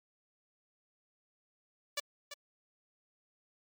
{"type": "tone with echo", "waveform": "5% pulse", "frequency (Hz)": 578, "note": "D5", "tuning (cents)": -28, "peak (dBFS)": -21, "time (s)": [1.97, 2], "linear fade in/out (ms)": 5, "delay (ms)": 340, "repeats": 1, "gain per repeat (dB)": -10, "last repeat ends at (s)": 2.34, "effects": ["MP3 96 kbps"]}